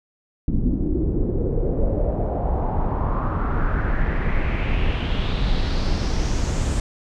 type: noise with low-pass filter sweep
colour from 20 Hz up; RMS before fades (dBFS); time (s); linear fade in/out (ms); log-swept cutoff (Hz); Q
brown; -21; 0.48-6.8; 2; 250 to 8000; 3.4
effects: none